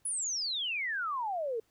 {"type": "exponential sweep", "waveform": "sine", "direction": "down", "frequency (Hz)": [10548, 433.1], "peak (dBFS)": -31, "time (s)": [0.05, 1.6], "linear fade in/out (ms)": 5, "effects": ["pink hiss -72 dBFS RMS until 1.7 s"]}